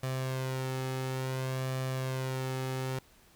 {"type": "tone with flanger", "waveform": "sawtooth", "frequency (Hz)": 130.81, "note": "C3", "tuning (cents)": 0, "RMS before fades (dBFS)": -34, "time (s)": [0.03, 2.99], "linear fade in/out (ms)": 5, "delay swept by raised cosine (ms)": [1.7, 2.35], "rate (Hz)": 0.57, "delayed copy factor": 0.55, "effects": ["pink hiss -61 dBFS RMS until 3.35 s"]}